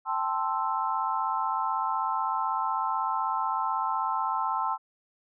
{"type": "chord", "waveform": "sine", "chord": "A minor seventh", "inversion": "third", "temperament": "equal", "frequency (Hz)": [784, 880, 1046.5, 1318.5], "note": ["G5", "A5", "C6", "E6"], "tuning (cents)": [0, 0, 0, 0], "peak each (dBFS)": [-34, -30, -30, -32], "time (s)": [0.05, 4.78], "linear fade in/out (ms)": 50, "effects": []}